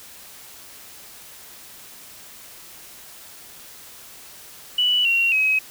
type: tone with pitch steps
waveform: sine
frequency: 2959 / 2745 / 2546 Hz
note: F#7 / F7 / D#7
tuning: -1 / -31 / +39 cents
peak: -16 dBFS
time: 4.78-5.59 s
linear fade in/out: 5 ms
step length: 270 ms
effects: white hiss -43 dBFS RMS until 5.7 s